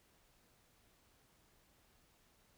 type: silence
effects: pink hiss -71 dBFS RMS until 2.57 s